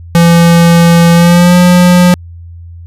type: tone with pitch glide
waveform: square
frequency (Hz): 169.6 to 178.24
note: E3 to F3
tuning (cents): +50 to +36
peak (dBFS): -3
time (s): 0.15-2.14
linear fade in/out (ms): 0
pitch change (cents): +86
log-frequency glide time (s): 1.13-1.56
effects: added 85 Hz sine -26 dBFS peak until 2.86 s + resampled to 32000 Hz